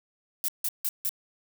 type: noise bursts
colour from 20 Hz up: violet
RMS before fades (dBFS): -28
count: 4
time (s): 0.44-1.092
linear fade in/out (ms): 0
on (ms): 43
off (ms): 160
effects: none